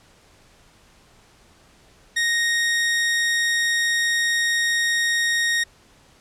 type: tone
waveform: sawtooth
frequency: 1864.7 Hz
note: A#6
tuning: in tune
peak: -15 dBFS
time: 2.16-5.64 s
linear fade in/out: 10 ms
effects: pink hiss -54 dBFS RMS until 6.2 s + low-pass 9000 Hz 12 dB/octave